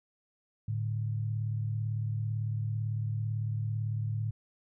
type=tone pair together; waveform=sine; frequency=108.89 / 146.83 Hz; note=A2 / D3; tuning=-18 / 0 cents; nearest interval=perfect fourth; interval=518 cents; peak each=-30 / -38 dBFS; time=0.68-4.31 s; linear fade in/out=5 ms; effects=none